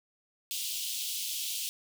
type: high-pass noise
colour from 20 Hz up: pink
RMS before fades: -35 dBFS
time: 0.51-1.69 s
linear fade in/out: 0 ms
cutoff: 2800 Hz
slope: 48 dB/octave
effects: none